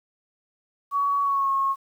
sine tone with pitch glide, 1127 to 1089.2 Hz, C#6 to C#6, +28 to -31 cents, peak -20 dBFS, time 0.91-1.76 s, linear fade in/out 50 ms, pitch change -59 cents, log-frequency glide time 1.21-1.5 s, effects 9-bit

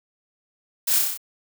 blue noise with echo, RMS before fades -22 dBFS, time 0.87-0.99 s, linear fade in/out 10 ms, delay 31 ms, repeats 6, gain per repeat -2 dB, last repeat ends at 1.176 s, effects none

